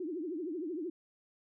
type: tone with vibrato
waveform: sine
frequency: 332.6 Hz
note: E4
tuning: 16 cents sharp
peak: -35 dBFS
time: 0-0.9 s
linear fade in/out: 5 ms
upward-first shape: triangle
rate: 13 Hz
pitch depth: 250 cents each way
effects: none